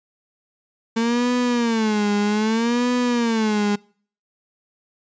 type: tone with vibrato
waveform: 35% pulse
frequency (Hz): 225.2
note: A3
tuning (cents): +40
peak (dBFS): -16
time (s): 0.96-3.76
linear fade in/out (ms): 10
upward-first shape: sine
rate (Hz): 0.63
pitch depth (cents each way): 160
effects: noise-tail reverb RT60 0.5 s tail -25 dB re dry + resampled to 16000 Hz